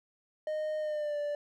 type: tone with pitch glide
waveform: triangle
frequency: 616 to 585.8 Hz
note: D#5 to D5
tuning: -17 to -5 cents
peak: -29 dBFS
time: 0.47-1.35 s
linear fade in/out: 2 ms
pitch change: -88 cents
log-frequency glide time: 0.79-1.18 s
effects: none